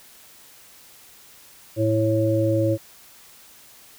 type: harmonic tone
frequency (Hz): 110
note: A2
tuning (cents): 0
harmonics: 1 / 3 / 5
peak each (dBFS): -22 / -22 / -22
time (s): 1.76-2.78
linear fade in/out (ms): 50
effects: white hiss -49 dBFS RMS until 3.98 s